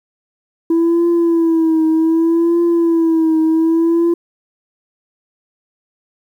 sine tone with vibrato, 329.8 Hz, E4, 1 cent sharp, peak -8 dBFS, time 0.7-4.14 s, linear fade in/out 5 ms, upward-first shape triangle, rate 0.65 Hz, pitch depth 68 cents each way, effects tanh soft clip ceiling -9 dBFS + 8-bit

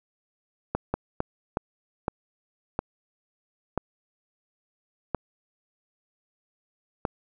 slowing click train, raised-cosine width 1 ms, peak -11 dBFS, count 9, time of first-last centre 0.75-7.052 s, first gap 190 ms, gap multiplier 1.39, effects none

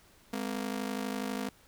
sawtooth ring-modulated tone, 232.4 Hz, A#3, 5 cents flat, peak -26 dBFS, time 0.33-1.49 s, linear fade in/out 2 ms, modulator 26.1 Hz, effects pink hiss -61 dBFS RMS until 1.67 s

